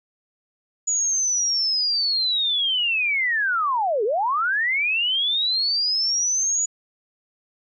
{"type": "linear two-way sweep", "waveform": "sine", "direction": "down then up", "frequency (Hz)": [6890, 392, 6890], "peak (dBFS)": -19, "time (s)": [0.87, 6.66], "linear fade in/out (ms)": 10, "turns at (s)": 4.04, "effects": []}